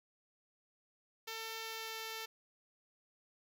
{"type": "tone with pitch glide", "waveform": "5% pulse", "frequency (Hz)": [448, 445.4], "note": ["A4", "A4"], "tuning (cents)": [31, 21], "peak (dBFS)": -30, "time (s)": [1.27, 2.26], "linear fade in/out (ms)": 10, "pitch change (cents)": -10, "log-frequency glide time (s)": [1.63, 1.97], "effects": []}